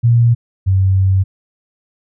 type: tone pair in turn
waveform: sine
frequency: 118.1 / 95.36 Hz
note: A#2 / G2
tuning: +23 / -47 cents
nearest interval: major third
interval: 370 cents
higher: first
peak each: -7 / -9 dBFS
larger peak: first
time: 0.03-0.35 / 0.66-1.24 s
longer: second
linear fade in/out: 20 ms
effects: none